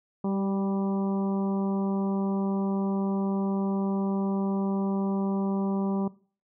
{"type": "harmonic tone with a mistuned harmonic", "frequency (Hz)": 196, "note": "G3", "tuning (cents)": 0, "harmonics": [1, 2, 3, 4, 5, 6], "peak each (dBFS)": [-26, -33, -39, -40, -41, -46], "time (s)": [0.24, 6.08], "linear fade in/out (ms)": 5, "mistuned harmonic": 2, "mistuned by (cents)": -16, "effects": ["noise-tail reverb RT60 0.4 s tail -19 dB re dry"]}